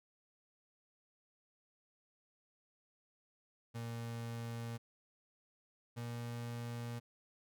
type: tone pair in turn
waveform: 35% pulse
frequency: 116.54 / 118.58 Hz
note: A#2 / A#2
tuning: 0 / +30 cents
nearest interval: unison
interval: 30 cents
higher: second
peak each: -39 / -39 dBFS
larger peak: neither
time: 3.74-4.78 / 5.96-7 s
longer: neither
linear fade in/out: 20 ms
effects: none